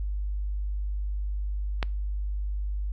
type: click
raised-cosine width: 0.3 ms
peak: -12 dBFS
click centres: 1.828 s
effects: noise-tail reverb RT60 0.4 s tail -26 dB re dry + added 50 Hz sine -27 dBFS peak until 2.92 s